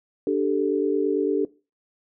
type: chord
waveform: sine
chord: D suspended fourth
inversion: none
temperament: just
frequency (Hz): 293.7 / 391.6 / 440.5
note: D4 / G4 / A4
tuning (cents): 0 / -2 / +2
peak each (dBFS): -24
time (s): 0.27-1.45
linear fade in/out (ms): 2
effects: noise-tail reverb RT60 0.3 s tail -19 dB re dry